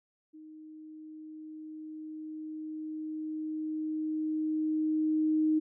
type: tone with level ramp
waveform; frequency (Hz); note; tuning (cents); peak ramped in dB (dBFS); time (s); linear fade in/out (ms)
sine; 311.1; D#4; 0; -47 to -23; 0.33-5.6; 20
effects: none